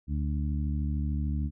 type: harmonic tone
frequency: 73.42 Hz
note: D2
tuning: in tune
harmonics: 1 / 2 / 3 / 4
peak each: -28 / -34 / -36 / -41 dBFS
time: 0.07-1.51 s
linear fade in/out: 50 ms
effects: none